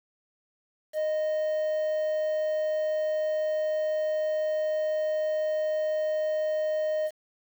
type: tone with quantisation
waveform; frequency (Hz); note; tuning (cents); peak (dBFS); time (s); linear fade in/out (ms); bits
triangle; 618; D#5; -12; -23; 0.93-7.11; 50; 8
effects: none